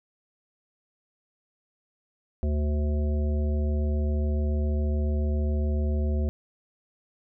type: harmonic tone with a mistuned harmonic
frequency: 74.4 Hz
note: D2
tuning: 23 cents sharp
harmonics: 1 / 3 / 5 / 7 / 9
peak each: -23 / -33 / -37 / -40 / -42 dBFS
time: 2.43-6.29 s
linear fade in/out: 0 ms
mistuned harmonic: 9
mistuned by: -37 cents
effects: none